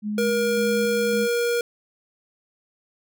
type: tone with tremolo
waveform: sine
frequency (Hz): 210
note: G#3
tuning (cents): +19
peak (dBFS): -24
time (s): 0.02-1.28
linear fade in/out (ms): 50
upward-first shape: square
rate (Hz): 1.8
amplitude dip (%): 30
type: tone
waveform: square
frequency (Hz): 475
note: A#4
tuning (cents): +33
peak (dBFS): -21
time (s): 0.18-1.61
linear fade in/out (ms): 2
effects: none